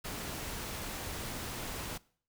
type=noise; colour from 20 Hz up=pink; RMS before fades=-40 dBFS; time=0.04-1.98 s; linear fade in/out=10 ms; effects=noise-tail reverb RT60 0.5 s tail -22 dB re dry